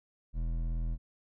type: tone with hard clipping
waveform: triangle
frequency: 41.2 Hz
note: E1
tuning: in tune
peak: -32 dBFS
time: 0.33-0.98 s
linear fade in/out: 50 ms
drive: 14 dB
effects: none